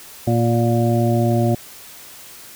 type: harmonic tone with a mistuned harmonic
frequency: 116.9 Hz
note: A#2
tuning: 5 cents sharp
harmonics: 1 / 2 / 3 / 5 / 6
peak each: -17 / -20 / -22 / -24 / -25 dBFS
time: 0.27-1.55 s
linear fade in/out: 5 ms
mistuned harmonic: 6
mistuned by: +26 cents
effects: white hiss -40 dBFS RMS until 2.55 s